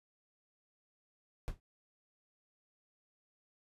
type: noise with exponential decay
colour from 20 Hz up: brown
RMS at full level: -33 dBFS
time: 1.48-1.6 s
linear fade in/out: 0 ms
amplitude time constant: 25 ms
effects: resampled to 32000 Hz